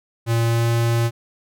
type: tone with pitch glide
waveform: square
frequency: 115.7 to 116.64 Hz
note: A#2 to A#2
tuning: -13 to +1 cents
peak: -17 dBFS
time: 0.26-1.11 s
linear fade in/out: 50 ms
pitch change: +14 cents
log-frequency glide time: 0.44-0.7 s
effects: none